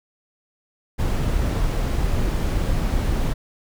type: noise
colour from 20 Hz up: brown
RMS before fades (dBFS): -21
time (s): 0.98-3.34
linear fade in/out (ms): 20
effects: none